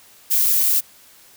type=noise; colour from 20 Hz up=violet; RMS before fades=-17 dBFS; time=0.3-0.81 s; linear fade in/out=20 ms; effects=white hiss -49 dBFS RMS until 1.36 s